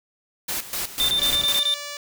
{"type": "noise with tremolo", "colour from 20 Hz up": "white", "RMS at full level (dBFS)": -27, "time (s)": [0.48, 1.6], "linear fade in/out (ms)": 10, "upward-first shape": "square", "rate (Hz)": 4, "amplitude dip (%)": 75}
{"type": "tone bursts", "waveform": "triangle", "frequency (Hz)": 3585, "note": "A7", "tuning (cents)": 32, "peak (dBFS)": -17, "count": 7, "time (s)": [1, 1.74], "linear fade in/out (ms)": 0, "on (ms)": 86, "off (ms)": 23}
{"type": "noise", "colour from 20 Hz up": "pink", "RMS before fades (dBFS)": -35, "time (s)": [1, 1.46], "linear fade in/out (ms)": 2}
{"type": "tone", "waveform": "5% pulse", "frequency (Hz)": 580, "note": "D5", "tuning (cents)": -22, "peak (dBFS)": -20, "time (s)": [1.18, 1.97], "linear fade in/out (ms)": 2}
{"effects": []}